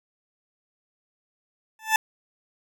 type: tone with exponential growth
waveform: 20% pulse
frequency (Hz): 878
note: A5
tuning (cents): -4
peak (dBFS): -9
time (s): 1.79-1.96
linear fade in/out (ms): 2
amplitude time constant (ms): 36
effects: none